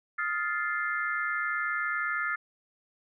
sine chord, F dominant seventh, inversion third, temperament just, 1257.2 / 1396.9 / 1746.1 / 2095 Hz, Eb6 / F6 / A6 / C7, +18 / 0 / -14 / +2 cents, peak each -35 / -32 / -32 / -36 dBFS, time 0.18-2.36 s, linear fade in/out 10 ms, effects none

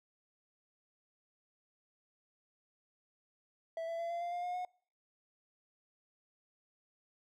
triangle tone with pitch steps, 658 / 667.2 / 676.5 / 685.9 / 695.5 / 705.2 / 715.1 / 725.1 Hz, E5 / E5 / E5 / F5 / F5 / F5 / F5 / F#5, -3 / +21 / +45 / -31 / -7 / +17 / +41 / -35 cents, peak -34 dBFS, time 3.77-4.65 s, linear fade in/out 2 ms, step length 110 ms, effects noise-tail reverb RT60 0.5 s tail -24 dB re dry

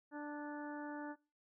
harmonic tone with a mistuned harmonic, 294.7 Hz, D4, 6 cents sharp, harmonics 1 / 2 / 3 / 4 / 5 / 6, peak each -44 / -51 / -50 / -58 / -53 / -56 dBFS, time 0.11-1.16 s, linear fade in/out 50 ms, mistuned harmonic 6, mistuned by -27 cents, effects noise-tail reverb RT60 0.3 s tail -21 dB re dry

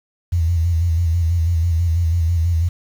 sine tone with vibrato, 84 Hz, E2, 33 cents sharp, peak -14 dBFS, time 0.32-2.69 s, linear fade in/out 10 ms, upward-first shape square, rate 6.1 Hz, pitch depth 56 cents each way, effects 7-bit

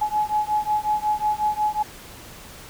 sine beating tone pair, 844 / 849.5 Hz, G#5 / G#5, +28 / +39 cents, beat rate 5.5 Hz, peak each -23 dBFS, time 0.01-1.83 s, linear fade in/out 10 ms, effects pink hiss -42 dBFS RMS until 2.69 s

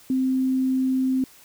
sine tone, 260.8 Hz, C4, 5 cents flat, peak -19 dBFS, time 0.1-1.24 s, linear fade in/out 2 ms, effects white hiss -51 dBFS RMS until 1.44 s

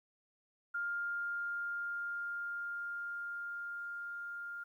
sine tone with level ramp, 1404 Hz, F6, 9 cents sharp, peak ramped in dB -34 to -41 dBFS, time 0.74-4.64 s, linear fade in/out 10 ms, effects 12-bit

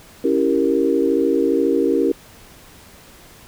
sine chord, C# diminished seventh, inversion none, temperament equal, 277.2 / 329.6 / 392 / 466.2 Hz, C#4 / E4 / G4 / Bb4, 0 / 0 / 0 / 0 cents, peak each -20 dBFS, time 0.24-2.12 s, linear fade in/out 5 ms, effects pink hiss -45 dBFS RMS until 3.47 s

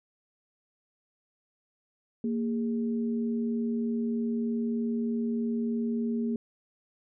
sine tone pair together, 230.8 / 410 Hz, A#3 / G#4, -17 / -22 cents, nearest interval minor seventh, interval 995 cents, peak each -27 / -36 dBFS, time 2.24-6.36 s, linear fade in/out 2 ms, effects none

